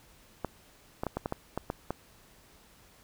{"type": "clicks", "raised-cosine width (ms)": 1, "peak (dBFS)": -17, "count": 9, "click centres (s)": [0.447, 1.035, 1.067, 1.17, 1.259, 1.324, 1.576, 1.701, 1.906], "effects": ["pink hiss -59 dBFS RMS until 3.03 s"]}